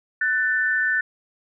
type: tone pair together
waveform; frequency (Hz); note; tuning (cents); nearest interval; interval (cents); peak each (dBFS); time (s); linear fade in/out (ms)
sine; 1497.6 / 1779; F#6 / A6; +20 / +19; minor third; 299; -22 / -21; 0.21-1.01; 5
effects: none